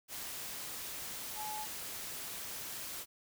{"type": "tone in noise", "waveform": "sine", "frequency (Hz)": 853, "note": "G#5", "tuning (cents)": 46, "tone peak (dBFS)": -40, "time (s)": [1.35, 1.67], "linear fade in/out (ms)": 50, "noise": "white", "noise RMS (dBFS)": -43, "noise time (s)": [0.08, 3.06], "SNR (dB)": 0, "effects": []}